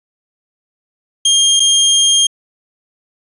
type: tone with dropouts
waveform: 25% pulse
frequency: 3215 Hz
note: G7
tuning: 43 cents sharp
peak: -5 dBFS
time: 1.25-2.27 s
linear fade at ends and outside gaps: 5 ms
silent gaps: 1.597-1.601 s
effects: resampled to 24000 Hz

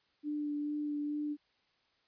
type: tone with vibrato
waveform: sine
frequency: 295.2 Hz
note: D4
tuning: 9 cents sharp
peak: -33 dBFS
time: 0.23-1.37 s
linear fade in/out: 50 ms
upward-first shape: sine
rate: 2.3 Hz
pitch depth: 14 cents each way
effects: white hiss -73 dBFS RMS until 2.07 s + resampled to 11025 Hz

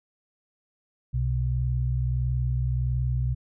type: tone pair together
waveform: sine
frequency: 64.38 / 125.9 Hz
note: C2 / B2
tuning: -27 / +34 cents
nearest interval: octave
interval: 1161 cents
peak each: -26 / -25 dBFS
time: 1.13-3.35 s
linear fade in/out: 20 ms
effects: none

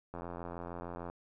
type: click train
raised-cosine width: 1 ms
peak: -28 dBFS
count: 84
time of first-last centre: 0.14-1.1 s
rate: 86.5 Hz
effects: none

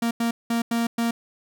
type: tone bursts at uneven times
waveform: 45% pulse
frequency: 232.6 Hz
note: A#3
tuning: 4 cents flat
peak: -21 dBFS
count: 5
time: 0.02-0.11 / 0.2-0.31 / 0.5-0.62 / 0.71-0.87 / 0.98-1.11 s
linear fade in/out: 5 ms
effects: none

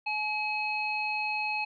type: harmonic tone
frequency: 850 Hz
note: G#5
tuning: 40 cents sharp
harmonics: 1 / 3 / 5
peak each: -33 / -30 / -41 dBFS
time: 0.06-1.65 s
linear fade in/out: 10 ms
effects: none

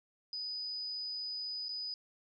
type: tone with dropouts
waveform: sine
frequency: 4978 Hz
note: D#8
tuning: in tune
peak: -37 dBFS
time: 0.33-1.94 s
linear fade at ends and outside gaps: 1 ms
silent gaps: 1.684-1.691 s
effects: none

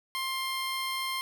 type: tone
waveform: 15% pulse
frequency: 1057 Hz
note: C6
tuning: 17 cents sharp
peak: -24 dBFS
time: 0.15-1.21 s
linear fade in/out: 0 ms
effects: none

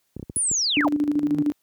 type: clicks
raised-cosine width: 3 ms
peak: -20 dBFS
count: 6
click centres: 0.166 / 0.196 / 0.228 / 0.298 / 0.367 / 0.514 s
type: linear sweep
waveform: sine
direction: down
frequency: 10270 to 523.3 Hz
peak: -20 dBFS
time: 0.36-0.88 s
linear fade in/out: 0 ms
type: tone with tremolo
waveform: sine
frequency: 293.7 Hz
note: D4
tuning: in tune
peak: -17 dBFS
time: 0.77-1.52 s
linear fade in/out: 0 ms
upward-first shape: square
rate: 13 Hz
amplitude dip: 60%
type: tone with exponential growth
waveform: triangle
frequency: 155.56 Hz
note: D#3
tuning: in tune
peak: -25 dBFS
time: 0.91-1.42 s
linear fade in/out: 2 ms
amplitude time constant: 110 ms
effects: white hiss -70 dBFS RMS until 1.62 s + high-pass 60 Hz 12 dB/octave

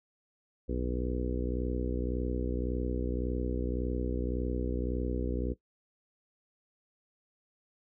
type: harmonic tone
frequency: 61.8 Hz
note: B1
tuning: 2 cents sharp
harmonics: 1 / 2 / 3 / 4 / 5 / 6 / 7 / 8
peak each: -33 / -41 / -42 / -38 / -39 / -40 / -40 / -41 dBFS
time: 0.68-5.54 s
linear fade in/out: 20 ms
effects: noise-tail reverb RT60 0.1 s tail -17 dB re dry

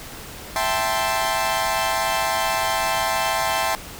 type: chord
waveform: sawtooth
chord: A minor seventh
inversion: second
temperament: equal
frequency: 659.3 / 784 / 880 / 1046.5 Hz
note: E5 / G5 / A5 / C6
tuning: 0 / 0 / 0 / 0 cents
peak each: -22 dBFS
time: 0.56-3.75 s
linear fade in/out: 0 ms
effects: pink hiss -37 dBFS RMS until 3.99 s

